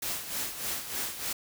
white noise with tremolo, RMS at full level -32 dBFS, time 0.02-1.33 s, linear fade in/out 5 ms, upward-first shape sine, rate 3.3 Hz, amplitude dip 65%, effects none

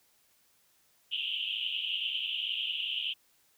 pink band-pass noise, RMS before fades -34 dBFS, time 1.11-3.14 s, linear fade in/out 20 ms, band 2800 to 3200 Hz, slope 96 dB/octave, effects white hiss -68 dBFS RMS until 3.57 s

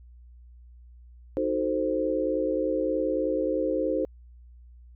sine chord, D# diminished seventh, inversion none, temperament equal, 311.1 / 370 / 440 / 523.3 Hz, D#4 / F#4 / A4 / C5, 0 / 0 / 0 / 0 cents, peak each -29 / -32 / -31 / -27 dBFS, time 1.37-4.05 s, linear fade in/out 0 ms, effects added 60 Hz sine -47 dBFS peak until 4.95 s

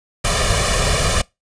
pink noise with comb filter, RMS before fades -17 dBFS, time 0.24-1.22 s, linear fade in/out 10 ms, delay 1.7 ms, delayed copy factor +0.8, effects noise-tail reverb RT60 0.2 s tail -23 dB re dry + resampled to 22050 Hz

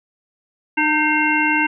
harmonic tone with a mistuned harmonic, 303.5 Hz, D#4, 43 cents flat, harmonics 1 / 3 / 5 / 7 / 9, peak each -21 / -21 / -21 / -21 / -21 dBFS, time 0.77-1.67 s, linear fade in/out 10 ms, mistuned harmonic 5, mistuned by +45 cents, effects none

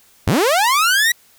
sawtooth linear sweep, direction up, 61.74 to 1949 Hz, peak -9 dBFS, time 0.27-1.12 s, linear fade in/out 5 ms, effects white hiss -52 dBFS RMS until 1.38 s

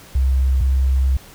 sine tone pair in turn, 65.8 / 66.14 Hz, C2 / C2, +10 / +19 cents, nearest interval unison, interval 9 cents, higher second, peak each -13 dBFS, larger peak neither, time 0.15-0.61 / 0.61-1.17 s, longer second, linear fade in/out 5 ms, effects pink hiss -43 dBFS RMS until 1.34 s

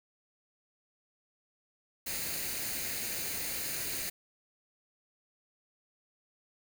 white noise with comb filter, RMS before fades -36 dBFS, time 2.06-4.1 s, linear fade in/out 10 ms, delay 0.45 ms, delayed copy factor +0.55, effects none

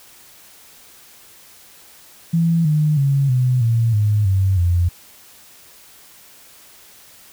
sine tone with pitch steps, 166.7 / 151.98 / 138.57 / 126.33 / 115.18 / 105.01 / 95.74 / 87.29 Hz, E3 / D#3 / C#3 / B2 / A#2 / G#2 / G2 / F2, +20 / -40 / 0 / +40 / -20 / +20 / -40 / 0 cents, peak -13 dBFS, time 2.33-4.89 s, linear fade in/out 10 ms, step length 320 ms, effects white hiss -46 dBFS RMS until 7.32 s

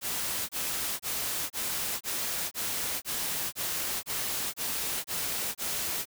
white noise bursts, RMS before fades -32 dBFS, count 12, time 0.01-6.056 s, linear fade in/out 50 ms, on 480 ms, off 26 ms, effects none

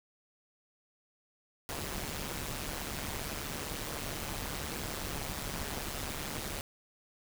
pink noise with amplitude modulation, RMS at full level -35 dBFS, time 1.69-6.61 s, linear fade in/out 0 ms, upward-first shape sine, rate 145 Hz, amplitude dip 75%, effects none

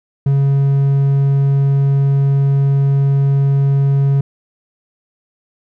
triangle tone, 138.59 Hz, C#3, in tune, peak -8 dBFS, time 0.26-4.21 s, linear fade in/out 5 ms, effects none

